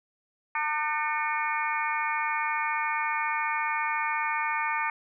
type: harmonic tone with a mistuned harmonic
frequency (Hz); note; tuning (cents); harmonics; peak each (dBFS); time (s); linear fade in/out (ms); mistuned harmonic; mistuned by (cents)
301.2; D4; +44; 3 / 4 / 5 / 6 / 7 / 8; -30 / -32 / -36 / -34 / -33 / -37; 0.55-4.9; 2; 7; +72
effects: none